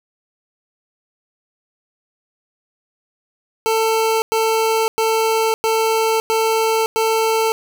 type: tone bursts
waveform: 25% pulse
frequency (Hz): 445.6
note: A4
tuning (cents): +22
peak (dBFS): -11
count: 6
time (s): 3.66-7.52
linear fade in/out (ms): 0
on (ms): 560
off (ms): 100
effects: none